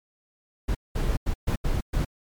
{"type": "noise bursts at uneven times", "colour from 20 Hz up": "brown", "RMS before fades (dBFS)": -24, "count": 6, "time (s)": [[0.68, 0.75], [0.95, 1.17], [1.26, 1.34], [1.47, 1.56], [1.64, 1.81], [1.93, 2.05]], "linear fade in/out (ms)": 10, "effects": ["MP3 96 kbps"]}